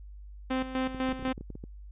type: tone with tremolo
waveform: sawtooth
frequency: 260 Hz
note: C4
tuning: 11 cents flat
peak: -23 dBFS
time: 0.5-1.33 s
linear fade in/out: 10 ms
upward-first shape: square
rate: 4 Hz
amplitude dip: 70%
type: clicks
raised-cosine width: 3 ms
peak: -28 dBFS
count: 11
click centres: 0.947 / 1.089 / 1.129 / 1.195 / 1.226 / 1.279 / 1.379 / 1.41 / 1.503 / 1.554 / 1.639 s
effects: added 50 Hz sine -43 dBFS peak until 1.91 s + resampled to 8000 Hz